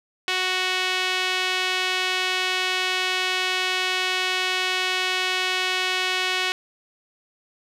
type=tone with band-pass filter; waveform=sawtooth; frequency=370 Hz; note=F#4; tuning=in tune; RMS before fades=-24 dBFS; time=0.28-6.52 s; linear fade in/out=0 ms; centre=2900 Hz; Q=1.5; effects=none